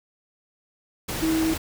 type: tone in noise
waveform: sine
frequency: 320.7 Hz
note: E4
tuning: 48 cents flat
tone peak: -20 dBFS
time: 1.22-1.54 s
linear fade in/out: 10 ms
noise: pink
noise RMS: -30 dBFS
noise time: 1.08-1.58 s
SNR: +7 dB
effects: none